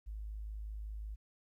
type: tone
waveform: sine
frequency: 52.7 Hz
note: G#1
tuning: 26 cents sharp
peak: -40 dBFS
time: 0.06-1.16 s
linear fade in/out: 20 ms
effects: 13-bit